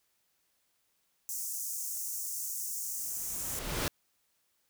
pink high-pass noise, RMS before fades -37 dBFS, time 1.29-3.59 s, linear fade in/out 0 ms, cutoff 6000 Hz, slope 48 dB/octave
pink noise with exponential growth, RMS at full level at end -30 dBFS, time 2.82-3.88 s, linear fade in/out 1 ms, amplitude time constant 230 ms
effects white hiss -75 dBFS RMS until 4.69 s

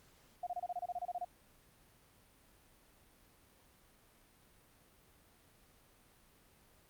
sine tone bursts, 712 Hz, F5, 33 cents sharp, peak -36 dBFS, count 13, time 0.43-1.248 s, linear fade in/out 5 ms, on 38 ms, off 27 ms, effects pink hiss -66 dBFS RMS until 6.89 s + Opus 48 kbps

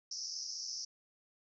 pink band-pass noise, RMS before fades -42 dBFS, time 0.11-0.85 s, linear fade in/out 5 ms, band 5000 to 5900 Hz, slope 96 dB/octave, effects none

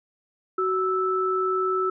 sine tone pair together, 374.5 / 1315 Hz, F#4 / E6, +21 / -5 cents, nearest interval octave + minor seventh, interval 2174 cents, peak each -24 dBFS, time 0.58-1.9 s, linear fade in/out 5 ms, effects none

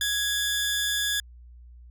sawtooth tone pair together, 1661.2 / 3520 Hz, G#6 / A7, 0 / 0 cents, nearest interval octave + minor second, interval 1300 cents, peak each -24 dBFS, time 0.01-1.2 s, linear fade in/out 2 ms, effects added 60 Hz sine -45 dBFS peak until 1.9 s

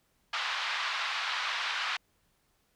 pink band-pass noise, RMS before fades -33 dBFS, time 0.33-1.97 s, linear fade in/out 5 ms, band 1000 to 4300 Hz, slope 24 dB/octave, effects pink hiss -72 dBFS RMS until 2.75 s

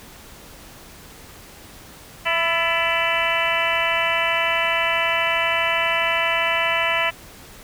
harmonic tone with a mistuned harmonic, 332.4 Hz, E4, 15 cents sharp, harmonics 2 / 3 / 4 / 5 / 6 / 7 / 8 / 9, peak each -26 / -26 / -28 / -28 / -25 / -26 / -26 / -27 dBFS, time 2.25-7.11 s, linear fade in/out 20 ms, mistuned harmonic 5, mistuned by +67 cents, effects pink hiss -43 dBFS RMS until 7.63 s

